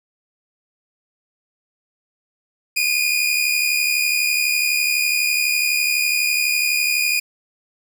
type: tone pair together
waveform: sawtooth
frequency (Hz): 2417 / 2489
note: D7 / D#7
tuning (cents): +49 / 0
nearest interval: minor second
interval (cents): 51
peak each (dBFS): -16 / -17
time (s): 2.76-7.2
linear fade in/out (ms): 10
effects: none